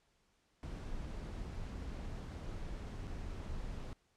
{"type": "noise with dropouts", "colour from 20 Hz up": "brown", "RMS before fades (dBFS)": -43, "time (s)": [0.63, 3.93], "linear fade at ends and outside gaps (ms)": 0, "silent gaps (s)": [3.07, 3.076], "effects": ["pink hiss -75 dBFS RMS until 4.16 s", "low-pass 8000 Hz 12 dB/octave"]}